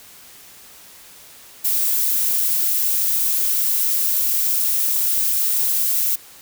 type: noise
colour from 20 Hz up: violet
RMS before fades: -19 dBFS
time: 1.64-6.16 s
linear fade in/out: 10 ms
effects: white hiss -44 dBFS RMS until 6.41 s